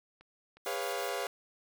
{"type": "clicks", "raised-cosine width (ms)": 0.3, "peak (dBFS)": -40, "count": 2, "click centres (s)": [0.21, 0.57]}
{"type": "noise bursts", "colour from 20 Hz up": "blue", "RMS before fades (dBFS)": -48, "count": 3, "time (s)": [0.65, 1.09], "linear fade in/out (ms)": 0, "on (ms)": 110, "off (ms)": 55}
{"type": "chord", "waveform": "sawtooth", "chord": "C# dominant seventh", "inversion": "second", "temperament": "equal with one note detuned", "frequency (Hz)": [405.6, 493.9, 554.4, 698.5], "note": ["G#4", "B4", "C#5", "E#5"], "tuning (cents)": [-41, 0, 0, 0], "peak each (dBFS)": -35, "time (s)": [0.66, 1.27], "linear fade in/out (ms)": 2}
{"effects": []}